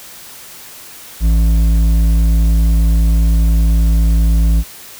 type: tone with hard clipping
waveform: sine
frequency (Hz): 55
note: A1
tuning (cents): 0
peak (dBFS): -10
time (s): 1.2-4.64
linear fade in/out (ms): 50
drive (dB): 8
effects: white hiss -35 dBFS RMS until 4.99 s